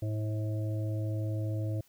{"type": "harmonic tone", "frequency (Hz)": 107.5, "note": "A2", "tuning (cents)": -40, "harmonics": [1, 3, 5, 6], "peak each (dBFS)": [-30, -40, -44, -46], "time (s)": [0.02, 1.81], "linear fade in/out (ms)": 5, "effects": ["white hiss -65 dBFS RMS until 1.88 s"]}